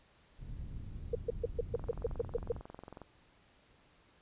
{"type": "low-pass noise", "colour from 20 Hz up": "pink", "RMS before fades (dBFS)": -43, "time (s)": [0.38, 2.62], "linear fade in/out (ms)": 50, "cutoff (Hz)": 130, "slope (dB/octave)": 12}
{"type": "tone bursts", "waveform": "sine", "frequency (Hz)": 471.4, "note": "A#4", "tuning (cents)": 19, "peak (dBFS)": -28, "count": 10, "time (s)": [1.13, 2.52], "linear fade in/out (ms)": 5, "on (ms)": 22, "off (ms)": 130}
{"type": "click train", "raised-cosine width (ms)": 1, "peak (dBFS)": -33, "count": 29, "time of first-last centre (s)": [1.75, 3.017], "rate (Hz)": 22.1}
{"effects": ["pink hiss -66 dBFS RMS until 4.21 s", "resampled to 8000 Hz"]}